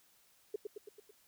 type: tone with echo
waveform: sine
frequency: 417.6 Hz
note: G#4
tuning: 10 cents sharp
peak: -33 dBFS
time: 0.54-0.56 s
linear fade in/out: 5 ms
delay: 110 ms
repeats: 5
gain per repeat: -4 dB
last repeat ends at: 1.11 s
effects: white hiss -68 dBFS RMS until 1.27 s